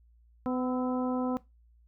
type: harmonic tone with a mistuned harmonic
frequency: 252.7 Hz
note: B3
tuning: 40 cents sharp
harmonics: 1 / 2 / 3 / 4 / 5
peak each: -29 / -35 / -39 / -41 / -43 dBFS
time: 0.46-1.37 s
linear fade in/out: 0 ms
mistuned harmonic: 5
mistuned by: +53 cents
effects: noise-tail reverb RT60 0.2 s tail -18 dB re dry + added 58 Hz sine -58 dBFS peak until 1.87 s